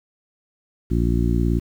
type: harmonic tone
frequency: 58.27 Hz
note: A#1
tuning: in tune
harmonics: 1 / 2 / 3 / 4 / 5 / 6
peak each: -20 / -23 / -25 / -26 / -27 / -28 dBFS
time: 0.9-1.6 s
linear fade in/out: 20 ms
effects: 8-bit